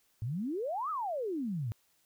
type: exponential two-way sweep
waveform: sine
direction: up then down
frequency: 103.5 to 1318.5 to 103.5 Hz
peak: -32 dBFS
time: 0.22-1.72 s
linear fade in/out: 0 ms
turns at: 0.9 s
effects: white hiss -71 dBFS RMS until 2.05 s